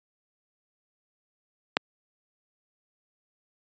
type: click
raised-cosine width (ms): 0.3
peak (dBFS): -3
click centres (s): 1.769
effects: high-pass 200 Hz 12 dB/octave + resampled to 16000 Hz